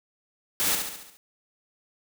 white noise with echo, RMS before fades -25 dBFS, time 0.6-0.75 s, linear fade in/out 0 ms, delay 70 ms, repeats 6, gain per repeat -5 dB, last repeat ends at 1.17 s, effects none

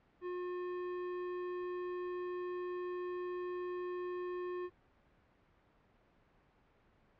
sine tone with hard clipping, 358.6 Hz, F4, 46 cents sharp, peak -40 dBFS, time 0.21-4.7 s, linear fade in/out 50 ms, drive 16 dB, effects pink hiss -69 dBFS RMS until 7.19 s + low-pass 2000 Hz 12 dB/octave

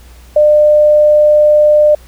sine tone, 600 Hz, D5, 37 cents sharp, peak -4 dBFS, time 0.36-1.95 s, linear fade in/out 5 ms, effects added 60 Hz sine -36 dBFS peak until 2.07 s + pink hiss -44 dBFS RMS until 2.07 s

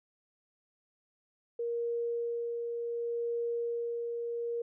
sine tone with tremolo, 470 Hz, A#4, 14 cents sharp, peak -30 dBFS, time 1.59-4.62 s, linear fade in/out 5 ms, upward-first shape sine, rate 0.68 Hz, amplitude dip 30%, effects none

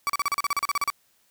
35% pulse tone bursts, 1144 Hz, D6, 46 cents flat, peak -20 dBFS, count 14, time 0.07-0.901 s, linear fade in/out 0 ms, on 25 ms, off 37 ms, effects white hiss -65 dBFS RMS until 1.3 s

